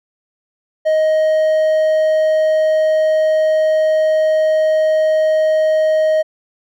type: tone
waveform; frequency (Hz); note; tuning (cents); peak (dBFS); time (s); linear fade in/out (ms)
triangle; 626; D#5; +10; -9; 0.85-6.23; 20
effects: none